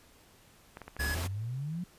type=clicks; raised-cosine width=0.5 ms; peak=-28 dBFS; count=9; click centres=0.771 / 0.817 / 0.88 / 0.966 / 1 / 1.047 / 1.111 / 1.181 / 1.237 s
type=tone; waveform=square; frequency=1689 Hz; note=G#6; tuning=29 cents sharp; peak=-34 dBFS; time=0.99-1.15 s; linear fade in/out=10 ms
type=exponential sweep; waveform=sine; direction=up; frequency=65.5 to 183.9 Hz; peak=-33 dBFS; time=0.99-1.84 s; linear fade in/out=5 ms
type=noise; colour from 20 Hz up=pink; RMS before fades=-38 dBFS; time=0.99-1.28 s; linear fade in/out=20 ms
effects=pink hiss -60 dBFS RMS until 1.98 s + resampled to 32000 Hz